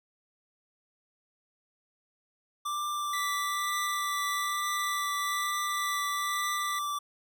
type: tone with vibrato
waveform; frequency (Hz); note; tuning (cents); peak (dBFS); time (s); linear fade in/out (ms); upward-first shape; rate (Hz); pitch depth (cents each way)
square; 1174.7; D6; 0; -31; 2.65-6.99; 10; triangle; 1.1; 17
type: tone with tremolo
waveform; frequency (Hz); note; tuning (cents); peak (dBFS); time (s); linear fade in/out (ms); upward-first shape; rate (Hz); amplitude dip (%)
sawtooth; 1975.5; B6; 0; -29; 3.13-6.79; 5; sine; 1.9; 25
effects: none